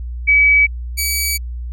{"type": "tone pair in turn", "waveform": ["sine", "10% pulse"], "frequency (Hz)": [2282, 2282], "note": ["C#7", "C#7"], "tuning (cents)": [50, 50], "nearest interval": "unison", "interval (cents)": 0, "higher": "neither", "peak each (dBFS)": -8, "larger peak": "neither", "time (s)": [[0.27, 0.67], [0.97, 1.38]], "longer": "second", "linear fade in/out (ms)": 20, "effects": ["added 60 Hz sine -23 dBFS peak until 1.72 s"]}